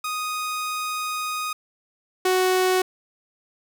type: tone pair in turn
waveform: sawtooth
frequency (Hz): 1244.5 / 370.7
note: D#6 / F#4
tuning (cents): 0 / +3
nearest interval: octave + major sixth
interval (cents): 2097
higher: first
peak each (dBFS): -22 / -14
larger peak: second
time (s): 0.04-1.53 / 2.25-2.82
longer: first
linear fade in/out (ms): 5
effects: none